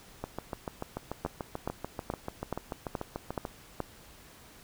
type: two click trains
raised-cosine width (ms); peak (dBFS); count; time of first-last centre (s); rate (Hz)
1; -20 / -17; 23 / 7; 0.24-3.452 / 1.25-3.803; 6.85 / 2.35
effects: pink hiss -54 dBFS RMS until 4.63 s